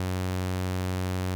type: tone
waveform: sawtooth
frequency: 92.2 Hz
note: F#2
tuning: 6 cents flat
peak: -23 dBFS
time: 0-1.35 s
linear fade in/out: 0 ms
effects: none